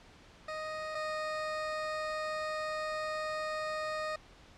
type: tone pair in turn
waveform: 20% pulse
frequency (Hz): 622.3 / 619.1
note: D#5 / D#5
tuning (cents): 0 / -9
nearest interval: unison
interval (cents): 9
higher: first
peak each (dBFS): -32 / -29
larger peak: second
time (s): 0.48-0.95 / 0.95-4.16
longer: second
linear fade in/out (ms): 5
effects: pink hiss -57 dBFS RMS until 4.57 s + low-pass 5000 Hz 12 dB/octave